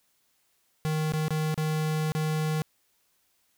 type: tone with dropouts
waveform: square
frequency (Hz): 155.56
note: D#3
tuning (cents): 0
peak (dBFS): -26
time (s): 0.85-2.62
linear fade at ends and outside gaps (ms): 0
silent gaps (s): 1.121-1.136 / 1.282-1.306 / 1.543-1.577 / 2.12-2.15
effects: white hiss -70 dBFS RMS until 3.57 s